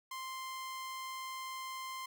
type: tone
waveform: sawtooth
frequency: 1046.5 Hz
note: C6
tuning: in tune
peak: -37 dBFS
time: 0.11-2.06 s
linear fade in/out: 5 ms
effects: none